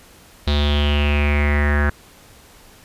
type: tone with low-pass filter sweep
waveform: square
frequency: 73.1 Hz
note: D2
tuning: 7 cents flat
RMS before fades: -17 dBFS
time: 0.47-1.9 s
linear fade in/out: 5 ms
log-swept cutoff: 3900 to 1600 Hz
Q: 7.1
effects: pink hiss -47 dBFS RMS until 2.84 s + resampled to 32000 Hz